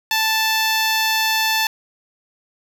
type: tone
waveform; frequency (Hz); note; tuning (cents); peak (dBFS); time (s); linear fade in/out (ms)
10% pulse; 880; A5; 0; -8; 0.11-1.67; 2
effects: none

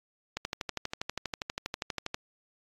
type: click train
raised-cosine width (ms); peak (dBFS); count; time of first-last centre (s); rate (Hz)
0.2; -15; 23; 0.37-2.144; 12.4
effects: AAC 32 kbps

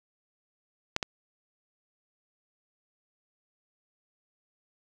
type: clicks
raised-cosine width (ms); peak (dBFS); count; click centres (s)
0.2; -9 / -12; 2; 0.964 / 1.028
effects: none

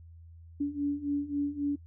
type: beating tone pair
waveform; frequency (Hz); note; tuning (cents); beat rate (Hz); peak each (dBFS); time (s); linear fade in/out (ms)
sine; 284.6 / 288.3; C#4 / D4; +46 / -32; 3.7; -33 / -30; 0.6-1.76; 10
effects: noise-tail reverb RT60 0.1 s tail -22 dB re dry + added 83 Hz sine -48 dBFS peak until 1.86 s

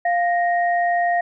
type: tone pair together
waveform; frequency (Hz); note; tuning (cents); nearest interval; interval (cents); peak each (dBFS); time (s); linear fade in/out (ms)
sine; 699 / 1866.1; F5 / A#6; +1 / +1; octave + perfect fourth; 1700; -17 / -24; 0.05-1.21; 5
effects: none

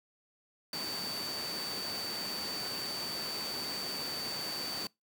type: tone in noise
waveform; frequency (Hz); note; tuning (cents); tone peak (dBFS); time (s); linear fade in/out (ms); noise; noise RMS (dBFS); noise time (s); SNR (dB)
sine; 4574; D8; -47; -37; 0.73-4.87; 2; pink; -40; 0.73-4.87; 0
effects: noise-tail reverb RT60 0.2 s tail -24 dB re dry + high-pass 200 Hz 12 dB/octave

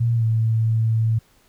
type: tone with pitch glide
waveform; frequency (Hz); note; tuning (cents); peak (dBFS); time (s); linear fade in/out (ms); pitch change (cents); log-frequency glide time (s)
sine; 117 to 112.17; A#2 to A2; +7 to +34; -16; 0-1.19; 10; -73; 0.15-0.25
effects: pink hiss -58 dBFS RMS until 1.48 s

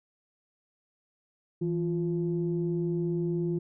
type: tone pair together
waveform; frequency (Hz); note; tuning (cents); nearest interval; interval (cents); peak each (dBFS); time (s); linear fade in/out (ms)
sine; 164.8 / 349.2; E3 / F4; 0 / 0; octave + minor second; 1300; -28 / -29; 1.61-3.59; 10
effects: tanh soft clip ceiling -19 dBFS

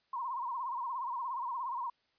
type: tone with vibrato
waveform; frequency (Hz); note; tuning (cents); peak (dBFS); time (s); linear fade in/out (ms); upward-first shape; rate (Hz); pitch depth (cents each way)
sine; 1004; B5; +28; -34; 0.13-1.9; 5; sine; 17; 130
effects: white hiss -74 dBFS RMS until 2.18 s + resampled to 11025 Hz

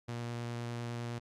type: tone with vibrato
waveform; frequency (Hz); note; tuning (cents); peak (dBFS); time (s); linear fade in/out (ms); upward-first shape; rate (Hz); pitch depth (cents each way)
sawtooth; 118.8; A#2; +33; -33; 0.08-1.19; 10; sine; 9.8; 8
effects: low-pass 8000 Hz 12 dB/octave + Opus 48 kbps

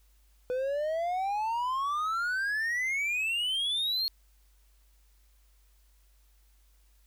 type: exponential sweep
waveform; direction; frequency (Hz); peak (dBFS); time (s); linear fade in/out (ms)
triangle; up; 493.9 to 4325; -26; 0.5-4.08; 0
effects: added 50 Hz sine -60 dBFS peak until 7.06 s + white hiss -70 dBFS RMS until 7.06 s

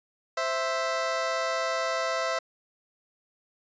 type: tone pair together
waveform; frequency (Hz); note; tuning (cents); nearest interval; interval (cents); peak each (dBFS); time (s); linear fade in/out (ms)
20% pulse; 523.3 / 659.4; C5 / E5; 0 / 0; major third; 400; -26 / -23; 0.37-2.39; 5
effects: resampled to 16000 Hz

